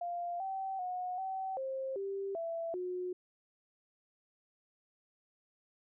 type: tone with pitch steps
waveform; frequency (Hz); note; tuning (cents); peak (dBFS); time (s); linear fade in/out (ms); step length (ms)
sine; 697 / 770 / 728 / 764 / 531 / 393 / 666 / 362.6; F5 / G5 / F#5 / G5 / C5 / G4 / E5 / F#4; -4 / -31 / -28 / -45 / +25 / +4 / +18 / -35; -35; 0.01-3.13; 5; 390
effects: none